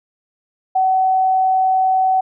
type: tone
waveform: sine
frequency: 755 Hz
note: F#5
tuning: 35 cents sharp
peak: -12 dBFS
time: 0.75-2.21 s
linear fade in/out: 10 ms
effects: none